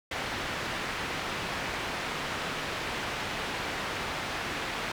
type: low-pass noise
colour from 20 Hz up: white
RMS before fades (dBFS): -34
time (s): 0.11-4.92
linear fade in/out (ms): 5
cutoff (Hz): 2400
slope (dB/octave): 12
effects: none